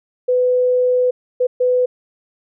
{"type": "tone bursts at uneven times", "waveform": "sine", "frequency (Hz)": 500, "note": "B4", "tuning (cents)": 21, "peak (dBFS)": -12, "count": 3, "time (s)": [[0.28, 1.11], [1.4, 1.47], [1.6, 1.86]], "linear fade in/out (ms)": 10, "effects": []}